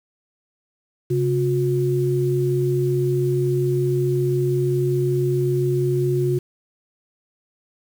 sine tone pair together, 135 / 360.4 Hz, C#3 / F#4, -45 / -45 cents, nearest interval octave + perfect fourth, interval 1700 cents, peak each -20 dBFS, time 1.1-6.39 s, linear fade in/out 10 ms, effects 7-bit

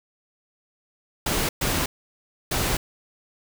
pink noise bursts at uneven times, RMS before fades -24 dBFS, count 3, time 1.26-1.49 / 1.61-1.86 / 2.51-2.77 s, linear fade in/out 5 ms, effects none

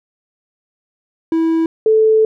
triangle / sine tone pair in turn, 326.2 / 438.1 Hz, E4 / A4, -18 / -7 cents, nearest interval perfect fourth, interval 511 cents, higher second, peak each -10 / -8 dBFS, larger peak second, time 1.32-1.66 / 1.86-2.25 s, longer second, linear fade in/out 2 ms, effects none

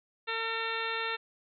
harmonic tone, 452.5 Hz, A4, 48 cents sharp, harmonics 1 / 2 / 3 / 4 / 5 / 6 / 7 / 8 / 9, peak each -39 / -40 / -37 / -37 / -41 / -39 / -50 / -40 / -45 dBFS, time 0.27-1.17 s, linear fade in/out 20 ms, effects none

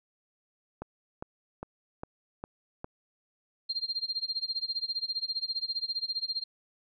click train, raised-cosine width 1 ms, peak -23 dBFS, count 6, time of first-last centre 0.82-2.844 s, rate 2.47 Hz
sine tone with tremolo, 4193 Hz, C8, 3 cents sharp, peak -27 dBFS, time 3.69-6.44 s, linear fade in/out 10 ms, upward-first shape sine, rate 15 Hz, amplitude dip 95%
effects none

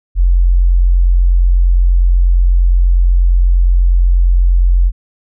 sine tone, 44.22 Hz, F1, 22 cents sharp, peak -6 dBFS, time 0.15-4.92 s, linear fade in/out 50 ms, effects none

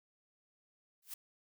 blue noise with exponential growth, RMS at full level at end -38 dBFS, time 1.02-1.14 s, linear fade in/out 5 ms, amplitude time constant 25 ms, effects none

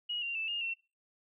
sine tone with pitch steps, 2896 / 2772 / 2643 / 2832 / 2710 Hz, F#7 / F7 / E7 / F7 / E7, -38 / -14 / +4 / +23 / +47 cents, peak -33 dBFS, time 0.09-0.74 s, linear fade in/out 10 ms, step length 130 ms, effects noise-tail reverb RT60 0.3 s tail -20 dB re dry

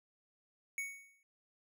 square tone with exponential decay, 2226 Hz, C#7, 7 cents sharp, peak -35 dBFS, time 0.78-1.23 s, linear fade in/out 1 ms, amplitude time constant 97 ms, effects none

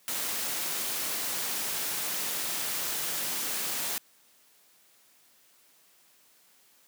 white noise, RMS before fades -32 dBFS, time 0.08-3.98 s, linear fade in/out 0 ms, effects white hiss -62 dBFS RMS until 6.87 s + high-pass 150 Hz 12 dB/octave

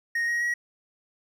triangle tone with pitch steps, 1864.7 / 1887.5 / 1910.5 Hz, A#6 / A#6 / A#6, 0 / +21 / +42 cents, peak -22 dBFS, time 0.15-0.54 s, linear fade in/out 5 ms, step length 130 ms, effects none

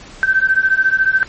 sine beating tone pair, 1541 / 1555 Hz, G6 / G6, -30 / -14 cents, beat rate 14 Hz, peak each -14 dBFS, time 0.23-1.23 s, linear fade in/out 0 ms, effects pink hiss -38 dBFS RMS until 1.28 s + MP3 32 kbps

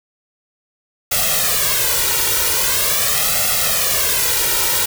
white noise with flanger, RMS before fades -17 dBFS, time 1.11-4.86 s, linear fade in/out 10 ms, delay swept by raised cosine 1.5 to 2.14 ms, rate 0.43 Hz, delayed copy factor +1, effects none

